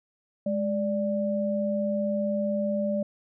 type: tone pair together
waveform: sine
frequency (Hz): 207.6 / 587.3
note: G#3 / D5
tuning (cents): 0 / 0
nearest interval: octave + tritone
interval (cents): 1800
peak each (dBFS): -27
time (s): 0.46-3.03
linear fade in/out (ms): 5
effects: none